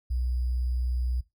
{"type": "tone with sample-and-hold", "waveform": "sine", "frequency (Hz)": 61.74, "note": "B1", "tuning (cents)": 0, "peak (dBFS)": -25, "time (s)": [0.1, 1.21], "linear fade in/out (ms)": 10, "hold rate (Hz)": 4900, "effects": ["noise-tail reverb RT60 0.2 s tail -19 dB re dry"]}